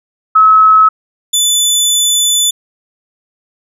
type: tone pair in turn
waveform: sine / 20% pulse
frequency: 1289 / 3495 Hz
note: E6 / A7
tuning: -39 / -12 cents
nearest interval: octave + perfect fourth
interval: 1727 cents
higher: second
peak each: -3 dBFS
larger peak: neither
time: 0.35-0.89 / 1.33-2.51 s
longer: second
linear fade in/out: 10 ms
effects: none